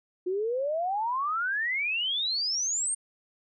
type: exponential sweep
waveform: sine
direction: up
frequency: 353.8 to 8870 Hz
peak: -26 dBFS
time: 0.26-2.95 s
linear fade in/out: 10 ms
effects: none